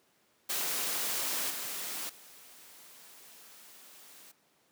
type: noise with level steps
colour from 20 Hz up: white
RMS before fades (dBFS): -33 / -38 / -54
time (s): 0.49-4.32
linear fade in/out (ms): 10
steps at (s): 1.5 / 2.09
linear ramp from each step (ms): 5
effects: pink hiss -69 dBFS RMS until 4.71 s + high-pass 200 Hz 12 dB/octave